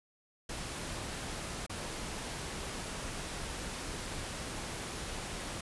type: noise with dropouts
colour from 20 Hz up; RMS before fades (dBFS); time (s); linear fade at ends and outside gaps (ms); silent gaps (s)
pink; -40; 0.49-5.61; 5; 1.665-1.695
effects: resampled to 24000 Hz